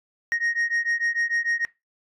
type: beating tone pair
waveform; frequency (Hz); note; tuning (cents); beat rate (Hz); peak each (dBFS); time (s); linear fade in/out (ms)
sine; 1864.7 / 1871.4; A#6 / A#6; 0 / +6; 6.7; -23; 0.32-1.65; 0
effects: noise-tail reverb RT60 0.2 s tail -21 dB re dry + tanh soft clip ceiling -19 dBFS